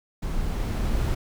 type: noise with level ramp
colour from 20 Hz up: brown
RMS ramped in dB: -28 to -23 dBFS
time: 0.22-1.15 s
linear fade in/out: 10 ms
effects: none